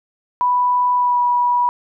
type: tone with pitch glide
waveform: sine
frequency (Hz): 987.8 to 974.2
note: B5 to B5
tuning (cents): 0 to -24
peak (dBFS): -13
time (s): 0.41-1.69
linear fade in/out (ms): 0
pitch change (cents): -24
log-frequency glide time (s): 0.95-1.2
effects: none